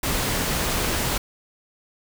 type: noise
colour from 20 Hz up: pink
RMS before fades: -24 dBFS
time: 0.03-1.18 s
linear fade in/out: 5 ms
effects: none

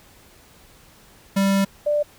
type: tone pair in turn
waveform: square / sine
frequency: 196 / 591.1 Hz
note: G3 / D5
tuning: 0 / +11 cents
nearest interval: octave + perfect fifth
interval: 1911 cents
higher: second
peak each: -17 dBFS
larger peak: neither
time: 1.36-1.65 / 1.86-2.03 s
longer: first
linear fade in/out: 10 ms
effects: pink hiss -51 dBFS RMS until 2.18 s

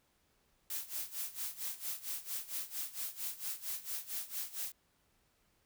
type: noise with tremolo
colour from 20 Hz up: blue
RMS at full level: -38 dBFS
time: 0.7-4.72 s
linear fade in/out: 2 ms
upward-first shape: sine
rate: 4.4 Hz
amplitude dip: 85%
effects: pink hiss -74 dBFS RMS until 5.65 s

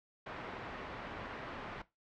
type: low-pass noise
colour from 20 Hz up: white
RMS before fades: -45 dBFS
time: 0.26-1.82 s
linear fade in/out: 5 ms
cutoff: 1500 Hz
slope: 12 dB/octave
effects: noise-tail reverb RT60 0.2 s tail -17 dB re dry + low-pass 4000 Hz 12 dB/octave

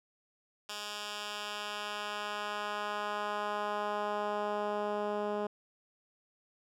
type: tone with band-pass filter sweep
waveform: 10% pulse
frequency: 207.7 Hz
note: G#3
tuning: in tune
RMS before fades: -36 dBFS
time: 0.69-5.47 s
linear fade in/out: 5 ms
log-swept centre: 4400 to 430 Hz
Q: 0.83
effects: none

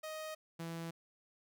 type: tone pair in turn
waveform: sawtooth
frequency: 625 / 166.07 Hz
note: D#5 / E3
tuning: +8 / +13 cents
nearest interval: octave + major seventh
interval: 2295 cents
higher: first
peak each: -38 / -37 dBFS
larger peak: second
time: 0.03-0.35 / 0.59-0.91 s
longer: neither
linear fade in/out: 10 ms
effects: none

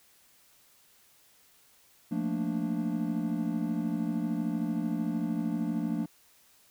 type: chord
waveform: triangle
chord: Bb major seventh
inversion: second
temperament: equal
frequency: 174.61 / 220 / 233.1 / 293.7 Hz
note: F3 / A3 / Bb3 / D4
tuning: 0 / 0 / 0 / 0 cents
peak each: -32 dBFS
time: 2.11-6.06 s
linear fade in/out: 10 ms
effects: white hiss -62 dBFS RMS until 6.7 s

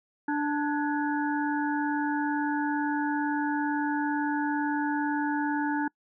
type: harmonic tone with a mistuned harmonic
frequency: 293.7 Hz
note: D4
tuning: in tune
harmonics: 1 / 3 / 5 / 6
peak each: -27 / -31 / -36 / -36 dBFS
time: 0.28-5.88 s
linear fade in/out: 5 ms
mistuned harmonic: 6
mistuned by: -88 cents
effects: noise-tail reverb RT60 0.1 s tail -26 dB re dry

